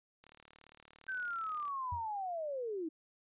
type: click train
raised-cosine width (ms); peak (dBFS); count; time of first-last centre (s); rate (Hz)
0.2; -39; 55; 0.24-1.68; 37.5
type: linear sweep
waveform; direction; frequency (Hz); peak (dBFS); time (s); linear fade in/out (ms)
sine; down; 1560 to 304.8; -36; 1.08-2.89; 10
type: tone with exponential decay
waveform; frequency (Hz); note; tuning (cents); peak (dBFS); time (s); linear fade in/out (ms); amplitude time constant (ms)
sine; 86.8; F2; -10; -36; 1.92-2.09; 5; 36
effects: resampled to 8000 Hz